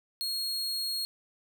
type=tone; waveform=40% pulse; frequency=4285 Hz; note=C8; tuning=40 cents sharp; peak=-29 dBFS; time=0.21-1.05 s; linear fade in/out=0 ms; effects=none